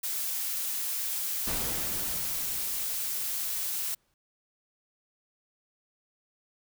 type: noise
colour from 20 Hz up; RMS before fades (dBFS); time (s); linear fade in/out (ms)
blue; -32; 0.03-3.95; 10
type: noise with exponential decay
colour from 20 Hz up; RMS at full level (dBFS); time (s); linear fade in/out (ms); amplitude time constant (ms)
pink; -34; 1.47-4.14; 1; 580
effects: none